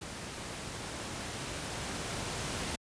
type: noise with level ramp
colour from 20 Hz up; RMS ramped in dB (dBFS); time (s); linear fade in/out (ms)
pink; -42 to -35; 0.01-2.76; 10
effects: high-pass 60 Hz 12 dB/octave + resampled to 22050 Hz